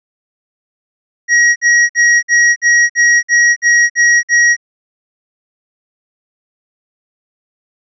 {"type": "tone bursts", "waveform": "square", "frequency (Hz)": 1900, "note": "A#6", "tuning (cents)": 33, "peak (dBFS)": -7, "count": 10, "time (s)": [1.28, 4.566], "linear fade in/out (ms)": 50, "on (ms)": 280, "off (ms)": 54, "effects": ["resampled to 16000 Hz"]}